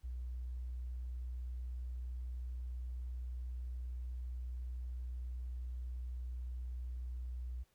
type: tone with tanh clipping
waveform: triangle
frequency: 61.6 Hz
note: B1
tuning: 4 cents flat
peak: -39 dBFS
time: 0.03-7.64 s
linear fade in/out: 20 ms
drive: 3 dB
effects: pink hiss -75 dBFS RMS until 7.74 s